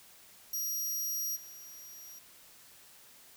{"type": "tone with level steps", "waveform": "15% pulse", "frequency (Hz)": 5720, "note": "F8", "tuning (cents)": 41, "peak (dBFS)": [-27, -42], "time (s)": [0.53, 2.19], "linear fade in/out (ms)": 5, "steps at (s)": 1.35, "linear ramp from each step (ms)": 20, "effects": ["white hiss -57 dBFS RMS until 3.36 s"]}